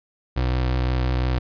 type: tone with vibrato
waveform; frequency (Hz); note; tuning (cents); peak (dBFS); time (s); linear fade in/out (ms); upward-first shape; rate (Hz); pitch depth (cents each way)
30% pulse; 62.9; B1; +32; -17; 0.36-1.39; 10; sine; 5.7; 16
effects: resampled to 11025 Hz